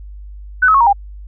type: tone with pitch steps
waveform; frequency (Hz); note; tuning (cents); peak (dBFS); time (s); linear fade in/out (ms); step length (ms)
sine; 1500 / 1283.4 / 1098.1 / 939.5 / 803.8; F#6 / E6 / C#6 / A#5 / G5; +23 / -47 / -17 / +13 / +43; -7; 0.62-0.93; 10; 62
effects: added 50 Hz sine -30 dBFS peak until 1.27 s